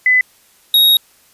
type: tone pair in turn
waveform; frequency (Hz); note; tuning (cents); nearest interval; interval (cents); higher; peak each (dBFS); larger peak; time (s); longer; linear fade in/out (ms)
sine / square; 2008 / 3773; B6 / A#7; +28 / +20; major seventh; 1092; second; -8 / -8; neither; 0.06-0.21 / 0.74-0.97; second; 2
effects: white hiss -51 dBFS RMS until 1.33 s + resampled to 32000 Hz